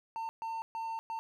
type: tone bursts at uneven times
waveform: triangle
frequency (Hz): 903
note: A5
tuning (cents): +45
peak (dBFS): -33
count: 4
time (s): 0.16-0.29 / 0.42-0.62 / 0.75-0.99 / 1.1-1.19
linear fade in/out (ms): 0
effects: none